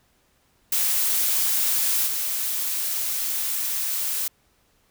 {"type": "noise with level steps", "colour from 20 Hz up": "blue", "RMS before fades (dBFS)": [-22, -26], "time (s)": [0.72, 4.28], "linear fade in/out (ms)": 5, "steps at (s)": 2.06, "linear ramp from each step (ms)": 20, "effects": ["pink hiss -64 dBFS RMS until 4.9 s"]}